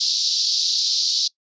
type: band-pass noise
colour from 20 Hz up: pink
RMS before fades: -21 dBFS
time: 0-1.28 s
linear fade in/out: 10 ms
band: 4000 to 5500 Hz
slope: 48 dB/octave
effects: noise-tail reverb RT60 0.1 s tail -23 dB re dry + resampled to 16000 Hz